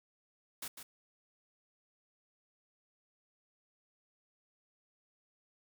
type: noise with echo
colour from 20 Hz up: white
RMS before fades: -42 dBFS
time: 0.62-0.68 s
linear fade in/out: 5 ms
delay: 150 ms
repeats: 1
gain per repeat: -7 dB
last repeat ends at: 0.83 s
effects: none